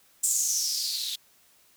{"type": "noise with band-pass filter sweep", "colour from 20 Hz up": "violet", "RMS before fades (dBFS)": -28, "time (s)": [0.23, 1.16], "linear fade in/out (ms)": 10, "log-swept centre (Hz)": [7800, 3600], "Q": 6.3, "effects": ["white hiss -61 dBFS RMS until 1.76 s"]}